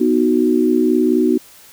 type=chord; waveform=sine; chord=B major; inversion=none; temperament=equal; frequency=246.9 / 311.1 / 370 Hz; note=B3 / D#4 / F#4; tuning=0 / 0 / 0 cents; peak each=-16 dBFS; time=0-1.38 s; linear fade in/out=10 ms; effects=white hiss -44 dBFS RMS until 1.72 s